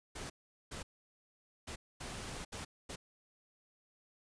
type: noise bursts at uneven times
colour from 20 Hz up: pink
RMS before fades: -44 dBFS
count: 6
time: 0.15-0.3 / 0.71-0.83 / 1.67-1.76 / 2-2.45 / 2.52-2.65 / 2.89-2.96 s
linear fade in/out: 10 ms
effects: resampled to 22050 Hz